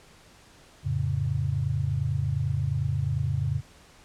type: chord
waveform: sine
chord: F augmented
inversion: none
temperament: equal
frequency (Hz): 87.31 / 110 / 138.59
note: F2 / A2 / C#3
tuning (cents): 0 / 0 / 0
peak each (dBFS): -30 / -29 / -27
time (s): 0.83-3.62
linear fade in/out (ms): 50
effects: pink hiss -54 dBFS RMS until 4.04 s + low-pass 9000 Hz 12 dB/octave

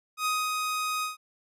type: tone with ADSR envelope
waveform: sawtooth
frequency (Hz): 1252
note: D#6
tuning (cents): +10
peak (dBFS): -21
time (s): 0.17-1.17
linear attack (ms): 87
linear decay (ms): 230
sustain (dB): -3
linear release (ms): 140
effects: resampled to 32000 Hz

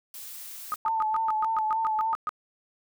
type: noise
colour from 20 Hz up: blue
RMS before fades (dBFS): -41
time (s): 0.14-0.76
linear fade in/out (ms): 2
type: tone bursts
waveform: sine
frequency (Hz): 1243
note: D#6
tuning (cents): -2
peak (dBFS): -25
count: 12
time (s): 0.72-2.292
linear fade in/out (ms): 0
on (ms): 21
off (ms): 120
type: tone with vibrato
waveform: sine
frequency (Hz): 880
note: A5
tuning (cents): 0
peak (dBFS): -24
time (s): 0.85-2.14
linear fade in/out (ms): 2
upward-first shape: triangle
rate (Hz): 3.4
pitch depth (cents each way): 41
effects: none

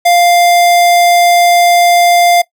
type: tone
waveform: square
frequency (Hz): 698.5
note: F5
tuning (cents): 0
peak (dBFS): -6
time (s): 0.05-2.42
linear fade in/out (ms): 10
effects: noise-tail reverb RT60 0.1 s tail -19 dB re dry

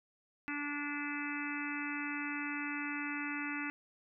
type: harmonic tone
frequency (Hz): 290.6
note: D4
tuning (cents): -18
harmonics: 1 / 3 / 4 / 5 / 6 / 7 / 8 / 9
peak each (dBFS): -40 / -49 / -48 / -43 / -47 / -43 / -49 / -44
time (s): 0.48-3.7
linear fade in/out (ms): 0
effects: none

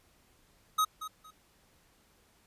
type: tone with echo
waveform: square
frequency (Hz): 1264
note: D#6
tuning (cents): +27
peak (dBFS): -25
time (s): 0.78-0.85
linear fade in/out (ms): 10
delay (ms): 230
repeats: 2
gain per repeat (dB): -13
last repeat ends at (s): 1.31
effects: pink hiss -66 dBFS RMS until 2.46 s + resampled to 32000 Hz

